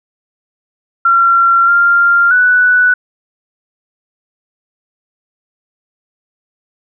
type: tone with pitch steps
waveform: sine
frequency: 1369 / 1393 / 1484 Hz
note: F6 / F6 / F#6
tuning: -35 / -5 / +5 cents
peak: -6 dBFS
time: 1.05-2.94 s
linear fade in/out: 5 ms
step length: 630 ms
effects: none